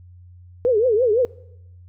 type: tone with vibrato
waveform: sine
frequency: 463.1 Hz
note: A#4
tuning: 11 cents flat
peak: -14 dBFS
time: 0.65-1.25 s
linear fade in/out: 0 ms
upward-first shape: triangle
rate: 5.9 Hz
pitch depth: 240 cents each way
effects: noise-tail reverb RT60 0.8 s tail -22 dB re dry + added 89 Hz sine -42 dBFS peak until 1.88 s